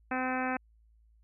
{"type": "harmonic tone", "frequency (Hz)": 256.7, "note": "C4", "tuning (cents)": -33, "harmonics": [1, 2, 3, 4, 5, 6, 7, 8, 9, 10], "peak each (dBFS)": [-34, -39, -35, -41, -40, -38, -41, -45, -44, -44], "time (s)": [0.11, 0.57], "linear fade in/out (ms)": 5, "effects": ["added 55 Hz sine -60 dBFS peak until 1.23 s"]}